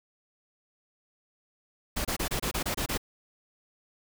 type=noise bursts; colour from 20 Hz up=pink; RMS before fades=-30 dBFS; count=9; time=1.96-2.978 s; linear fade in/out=10 ms; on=90 ms; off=26 ms; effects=none